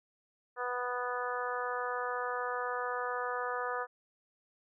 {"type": "harmonic tone", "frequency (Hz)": 246.9, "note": "B3", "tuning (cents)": 0, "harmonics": [2, 3, 4, 5, 6, 7], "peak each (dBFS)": [-38, -41, -40, -38, -41, -43], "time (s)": [0.56, 3.87], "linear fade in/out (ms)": 50, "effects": []}